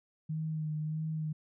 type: tone with vibrato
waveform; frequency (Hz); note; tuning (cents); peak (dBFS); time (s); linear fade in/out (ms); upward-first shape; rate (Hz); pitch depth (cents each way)
sine; 155.56; D#3; 0; -32; 0.29-1.33; 10; sine; 1.6; 27
effects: none